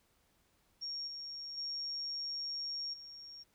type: tone with level steps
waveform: sine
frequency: 5550 Hz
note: F8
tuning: 12 cents flat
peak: -38 / -42 / -37 / -48 dBFS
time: 0.81-3.44 s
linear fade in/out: 20 ms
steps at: 1.07 / 1.57 / 2.93 s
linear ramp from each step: 10 ms
effects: pink hiss -73 dBFS RMS until 3.54 s